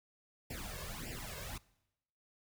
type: noise with flanger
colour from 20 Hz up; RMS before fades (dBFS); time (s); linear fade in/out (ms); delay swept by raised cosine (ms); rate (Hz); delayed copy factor
pink; -44; 0.5-1.58; 5; 0.39 to 1.89; 1.7; +0.95
effects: noise-tail reverb RT60 0.9 s tail -22 dB re dry